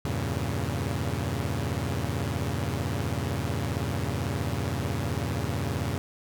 sawtooth chord, E diminished seventh, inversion none, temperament equal, 82.41 / 98 / 116.54 / 138.59 Hz, E2 / G2 / Bb2 / Db3, 0 / 0 / 0 / 0 cents, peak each -29 dBFS, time 0.05-5.98 s, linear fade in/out 0 ms, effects none

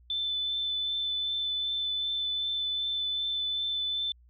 sine tone with vibrato, 3520 Hz, A7, in tune, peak -28 dBFS, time 0.1-4.12 s, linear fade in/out 2 ms, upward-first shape triangle, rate 2.6 Hz, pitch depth 12 cents each way, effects added 60 Hz sine -55 dBFS peak until 4.29 s

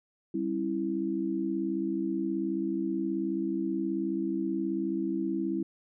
sine chord, C# diminished, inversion second, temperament equal with one note detuned, 196 / 270.9 / 329.6 Hz, G3 / C#4 / E4, 0 / -40 / 0 cents, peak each -34 / -34 / -30 dBFS, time 0.34-5.63 s, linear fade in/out 5 ms, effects none

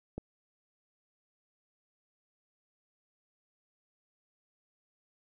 click, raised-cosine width 2 ms, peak -24 dBFS, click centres 0.18 s, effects none

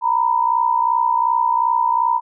sine tone pair together, 926.3 / 989 Hz, A#5 / B5, -11 / +2 cents, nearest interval minor second, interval 113 cents, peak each -17 dBFS, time 0.01-2.21 s, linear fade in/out 50 ms, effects none

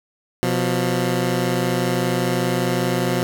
15% pulse tone pair together, 125.1 / 177.63 Hz, B2 / F3, +23 / +30 cents, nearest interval tritone, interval 607 cents, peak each -15 dBFS, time 0.43-3.23 s, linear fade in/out 0 ms, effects none

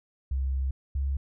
sine tone pair in turn, 66.5 / 68.53 Hz, C2 / C#2, +29 / -19 cents, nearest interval minor second, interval 52 cents, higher second, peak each -25 dBFS, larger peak neither, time 0.31-0.71 / 0.95-1.17 s, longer first, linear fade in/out 5 ms, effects none

